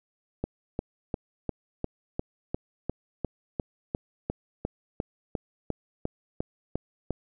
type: click train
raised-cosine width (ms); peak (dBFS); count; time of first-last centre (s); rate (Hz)
2; -15; 20; 0.44-7.107; 2.85
effects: none